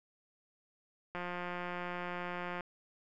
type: click train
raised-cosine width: 0.5 ms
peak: -25 dBFS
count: 259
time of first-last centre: 1.15-2.608 s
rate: 177 Hz
effects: none